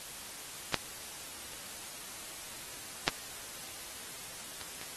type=clicks; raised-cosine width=0.2 ms; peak=-8 / -28 / -30 / -7 / -24 / -24 dBFS; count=6; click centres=0.743 / 1.534 / 2.742 / 3.079 / 4.613 / 4.814 s; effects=white hiss -45 dBFS RMS until 4.96 s + AAC 32 kbps